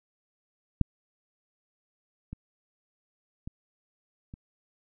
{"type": "clicks", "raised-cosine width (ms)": 5, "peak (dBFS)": [-9, -25, -25, -29], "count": 4, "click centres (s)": [0.813, 2.33, 3.475, 4.339], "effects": []}